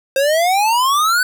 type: exponential sweep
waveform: square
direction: up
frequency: 528 to 1522 Hz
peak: -13 dBFS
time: 0.16-1.23 s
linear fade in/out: 2 ms
effects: 8-bit